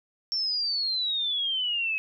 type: exponential sweep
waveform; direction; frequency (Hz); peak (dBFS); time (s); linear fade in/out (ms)
sine; down; 5460 to 2551; -25; 0.32-1.98; 0
effects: none